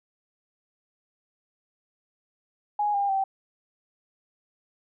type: tone with pitch steps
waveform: sine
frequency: 830.6 / 802.8 / 775.9 Hz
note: G#5 / G5 / G5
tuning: 0 / +41 / -18 cents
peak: -22 dBFS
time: 2.79-3.24 s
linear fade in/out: 5 ms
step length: 150 ms
effects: none